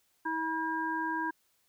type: harmonic tone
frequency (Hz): 322.2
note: E4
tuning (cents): -39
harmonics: 1 / 3 / 5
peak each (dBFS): -36 / -33 / -35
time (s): 0.25-1.31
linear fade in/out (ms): 10
effects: white hiss -72 dBFS RMS until 1.68 s